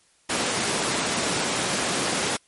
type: high-pass noise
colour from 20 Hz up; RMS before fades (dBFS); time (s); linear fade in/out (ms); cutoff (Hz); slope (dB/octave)
pink; -25; 0.29-2.37; 10; 200; 12
effects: white hiss -61 dBFS RMS until 2.47 s + MP3 48 kbps